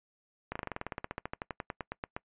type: slowing click train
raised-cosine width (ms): 0.5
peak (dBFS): -20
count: 24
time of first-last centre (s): 0.52-2.165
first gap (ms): 35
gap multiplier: 1.06
effects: noise-tail reverb RT60 0.1 s tail -24 dB re dry + resampled to 8000 Hz